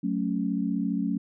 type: chord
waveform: sine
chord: F# minor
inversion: none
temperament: equal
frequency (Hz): 185 / 220 / 277.2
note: F#3 / A3 / C#4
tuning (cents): 0 / 0 / 0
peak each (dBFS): -29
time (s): 0.03-1.18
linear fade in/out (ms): 10
effects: none